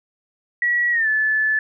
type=tone with pitch glide; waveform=sine; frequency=1927 to 1736.7 Hz; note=B6 to A6; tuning=-43 to -23 cents; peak=-16 dBFS; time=0.62-1.59 s; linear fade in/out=2 ms; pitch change=-180 cents; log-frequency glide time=0.91-1.08 s; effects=none